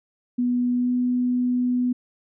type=tone with pitch glide; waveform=sine; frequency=245.5 to 247.9 Hz; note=B3 to B3; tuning=-10 to +7 cents; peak=-19 dBFS; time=0.38-1.93 s; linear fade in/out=10 ms; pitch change=+17 cents; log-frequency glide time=0.74-0.91 s; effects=none